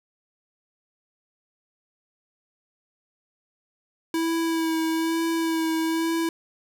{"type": "tone with vibrato", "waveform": "square", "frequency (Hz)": 326.4, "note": "E4", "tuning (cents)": -17, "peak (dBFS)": -23, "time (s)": [4.14, 6.29], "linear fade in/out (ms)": 2, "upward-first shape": "sine", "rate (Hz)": 1.1, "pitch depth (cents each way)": 20, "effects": []}